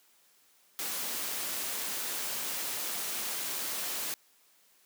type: noise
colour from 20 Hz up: white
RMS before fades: -35 dBFS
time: 0.79-4.14 s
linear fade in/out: 0 ms
effects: white hiss -65 dBFS RMS until 4.85 s + high-pass 200 Hz 12 dB/octave